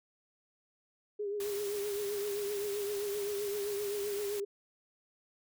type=tone with vibrato; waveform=sine; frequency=408.2 Hz; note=G#4; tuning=30 cents flat; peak=-33 dBFS; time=1.19-4.45 s; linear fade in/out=10 ms; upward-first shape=triangle; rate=7.7 Hz; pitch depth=58 cents each way
type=noise; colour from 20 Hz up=white; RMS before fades=-44 dBFS; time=1.4-4.4 s; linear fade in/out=2 ms
effects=none